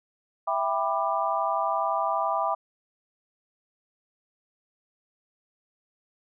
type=chord; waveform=sine; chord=E minor seventh; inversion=none; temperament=just; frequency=659.3 / 791.1 / 988.9 / 1186.7 Hz; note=E5 / G5 / B5 / D6; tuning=0 / +16 / +2 / +18 cents; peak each=-29 dBFS; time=0.47-2.55 s; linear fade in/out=10 ms; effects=none